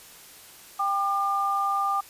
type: tone pair together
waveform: sine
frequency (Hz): 790.9 / 1200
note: G5 / D6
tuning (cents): +15 / +37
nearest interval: perfect fifth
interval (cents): 722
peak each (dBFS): -27 / -24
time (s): 0.79-2.01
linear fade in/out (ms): 10
effects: white hiss -48 dBFS RMS until 2.09 s + resampled to 32000 Hz

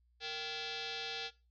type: tone with frequency modulation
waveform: sine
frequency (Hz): 461.5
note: A#4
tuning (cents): -17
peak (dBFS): -38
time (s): 0.2-1.31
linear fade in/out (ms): 50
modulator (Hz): 621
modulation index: 7.1
effects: noise-tail reverb RT60 0.3 s tail -19 dB re dry + added 60 Hz sine -68 dBFS peak until 1.5 s

